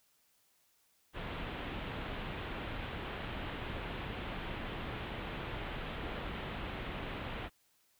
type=low-pass noise; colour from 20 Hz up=pink; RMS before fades=-41 dBFS; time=1.13-7.5 s; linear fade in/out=50 ms; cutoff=3500 Hz; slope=48 dB/octave; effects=white hiss -72 dBFS RMS until 7.99 s